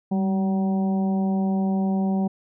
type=harmonic tone with a mistuned harmonic; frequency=190.1 Hz; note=F#3; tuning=47 cents sharp; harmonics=1 / 2 / 3 / 4 / 5; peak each=-20 / -33 / -36 / -33 / -43 dBFS; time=0.11-2.28 s; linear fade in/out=10 ms; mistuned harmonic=1; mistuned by=+40 cents; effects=none